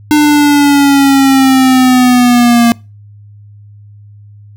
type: linear sweep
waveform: square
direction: down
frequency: 300.5 to 233.1 Hz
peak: -5 dBFS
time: 0.11-2.72 s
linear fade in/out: 0 ms
effects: noise-tail reverb RT60 0.3 s tail -25 dB re dry + added 103 Hz sine -33 dBFS peak until 4.56 s